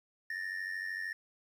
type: ring-modulated tone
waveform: triangle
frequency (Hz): 1809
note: A6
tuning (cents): +48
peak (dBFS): -31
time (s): 0.3-1.13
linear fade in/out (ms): 2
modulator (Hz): 46.6
effects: 11-bit